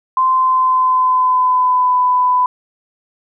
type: tone with pitch glide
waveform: sine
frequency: 1037 to 999.4 Hz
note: C6 to B5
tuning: -16 to +20 cents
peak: -10 dBFS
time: 0.17-2.46 s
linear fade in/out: 2 ms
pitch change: -64 cents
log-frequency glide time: 0.28-1.98 s
effects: none